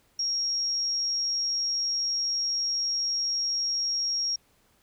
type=tone; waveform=sine; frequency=5588 Hz; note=F8; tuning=in tune; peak=-25 dBFS; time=0.19-4.36 s; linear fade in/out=5 ms; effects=pink hiss -65 dBFS RMS until 4.82 s